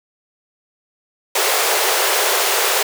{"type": "high-pass noise", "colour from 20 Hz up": "pink", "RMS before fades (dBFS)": -17, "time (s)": [1.35, 2.83], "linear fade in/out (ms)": 5, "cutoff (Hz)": 370, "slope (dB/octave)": 96, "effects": []}